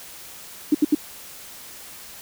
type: tone bursts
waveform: sine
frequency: 300 Hz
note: D4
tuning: 37 cents sharp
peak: -12 dBFS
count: 3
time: 0.72-0.949 s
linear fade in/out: 5 ms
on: 27 ms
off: 74 ms
effects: white hiss -41 dBFS RMS until 2.21 s